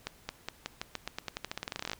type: accelerating click train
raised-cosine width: 0.2 ms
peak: -17 dBFS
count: 24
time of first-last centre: 0.07-1.933 s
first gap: 220 ms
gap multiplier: 0.89
effects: pink hiss -59 dBFS RMS until 1.99 s